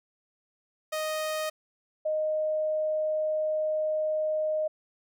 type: tone pair in turn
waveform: sawtooth / sine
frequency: 622.3 / 619.3 Hz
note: D#5 / D#5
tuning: 0 / -8 cents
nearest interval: unison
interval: 8 cents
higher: first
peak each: -25 dBFS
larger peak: neither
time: 0.92-1.5 / 2.05-4.68 s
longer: second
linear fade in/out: 10 ms
effects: none